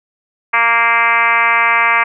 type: tone with frequency modulation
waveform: sine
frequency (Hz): 1627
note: G#6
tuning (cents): -36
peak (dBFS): -9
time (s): 0.53-2.04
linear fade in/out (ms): 10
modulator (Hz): 233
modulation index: 3.3
effects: none